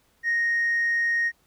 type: tone with tanh clipping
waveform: triangle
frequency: 1864.7 Hz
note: A#6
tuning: in tune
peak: -21 dBFS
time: 0.23-1.32 s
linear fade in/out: 50 ms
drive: 5 dB
effects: pink hiss -65 dBFS RMS until 1.46 s